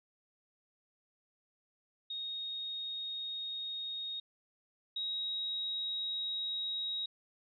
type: tone pair in turn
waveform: sine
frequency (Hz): 3729 / 3803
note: A#7 / A#7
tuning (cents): 0 / +34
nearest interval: unison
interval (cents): 34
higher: second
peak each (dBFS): -37 / -34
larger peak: second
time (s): 2.1-4.2 / 4.96-7.06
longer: neither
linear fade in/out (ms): 5
effects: none